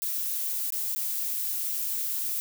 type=noise with dropouts; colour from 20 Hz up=violet; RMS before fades=-30 dBFS; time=0.02-2.4 s; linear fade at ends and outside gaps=0 ms; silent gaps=0.704-0.723 / 0.949-0.96 s; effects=none